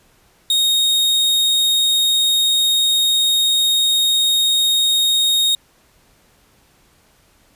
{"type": "tone", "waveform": "40% pulse", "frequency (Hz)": 3729, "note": "A#7", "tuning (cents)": 0, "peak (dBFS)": -12, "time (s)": [0.5, 5.55], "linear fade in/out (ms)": 2, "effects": ["pink hiss -55 dBFS RMS until 7.55 s", "resampled to 32000 Hz"]}